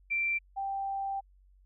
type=tone pair in turn; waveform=sine; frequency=2352 / 784.9 Hz; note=D7 / G5; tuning=+2 / +2 cents; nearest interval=octave + perfect fifth; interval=1900 cents; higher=first; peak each=-27 / -31 dBFS; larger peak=first; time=0.1-0.39 / 0.56-1.21 s; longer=second; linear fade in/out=20 ms; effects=added 47 Hz sine -58 dBFS peak until 1.65 s